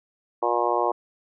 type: harmonic tone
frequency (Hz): 119.5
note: A#2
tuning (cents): +43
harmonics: 3 / 4 / 5 / 6 / 7 / 8 / 9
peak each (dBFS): -28 / -28 / -28 / -28 / -28 / -28 / -28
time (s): 0.42-0.92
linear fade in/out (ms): 10
effects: none